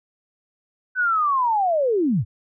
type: linear sweep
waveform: sine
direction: down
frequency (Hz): 1526 to 81.4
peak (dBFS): -17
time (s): 0.95-2.25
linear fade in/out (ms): 50
effects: none